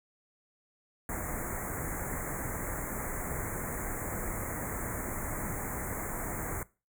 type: band-stop noise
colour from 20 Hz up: pink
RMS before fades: -36 dBFS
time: 1.09-6.63 s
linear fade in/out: 2 ms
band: 2200 to 6700 Hz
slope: 96 dB/octave
effects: noise-tail reverb RT60 0.3 s tail -21 dB re dry